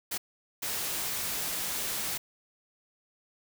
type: noise bursts at uneven times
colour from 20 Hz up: white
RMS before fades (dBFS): -33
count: 2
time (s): 0.11-0.18 / 0.62-2.18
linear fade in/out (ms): 10
effects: none